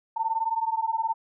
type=beating tone pair; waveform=sine; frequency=890 / 909 Hz; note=A5 / A#5; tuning=+20 / -44 cents; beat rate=19 Hz; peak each=-27 dBFS; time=0.16-1.14 s; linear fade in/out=10 ms; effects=none